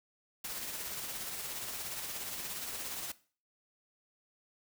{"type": "noise with tremolo", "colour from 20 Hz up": "white", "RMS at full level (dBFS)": -39, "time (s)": [0.44, 3.12], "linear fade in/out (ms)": 5, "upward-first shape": "sine", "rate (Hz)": 17, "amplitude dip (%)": 35, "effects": ["noise-tail reverb RT60 0.4 s tail -18 dB re dry"]}